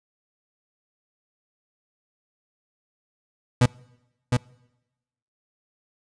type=tone with echo; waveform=35% pulse; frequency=123.1 Hz; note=B2; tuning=5 cents flat; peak=-12 dBFS; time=3.61-3.66 s; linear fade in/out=5 ms; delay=710 ms; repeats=1; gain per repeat=-4 dB; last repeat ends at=4.37 s; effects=noise-tail reverb RT60 1.0 s tail -25 dB re dry + resampled to 22050 Hz